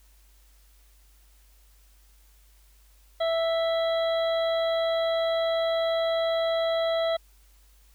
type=harmonic tone; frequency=659.3 Hz; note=E5; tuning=in tune; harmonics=1 / 2 / 3 / 5 / 6; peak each=-23 / -36 / -38 / -37 / -39 dBFS; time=3.2-7.17 s; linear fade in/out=10 ms; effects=added 50 Hz sine -55 dBFS peak until 7.94 s + white hiss -63 dBFS RMS until 7.94 s